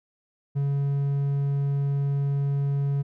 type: tone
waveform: triangle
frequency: 140.4 Hz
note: C#3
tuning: 22 cents sharp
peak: -20 dBFS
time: 0.55-3.03 s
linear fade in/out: 20 ms
effects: none